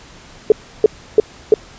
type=tone bursts; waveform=sine; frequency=429.4 Hz; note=A4; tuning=42 cents flat; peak=-3 dBFS; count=4; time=0.5-1.54 s; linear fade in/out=2 ms; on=20 ms; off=320 ms; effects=pink hiss -41 dBFS RMS until 1.78 s + resampled to 16000 Hz